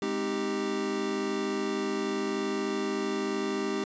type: chord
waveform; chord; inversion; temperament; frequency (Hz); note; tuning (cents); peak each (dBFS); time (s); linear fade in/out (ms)
square; Ab major seventh; none; equal with one note detuned; 207.7 / 260.9 / 311.1 / 392; Ab3 / C4 / Eb4 / G4; 0 / -5 / 0 / 0; -36 / -37 / -36 / -32; 0.02-3.84; 2
effects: resampled to 16000 Hz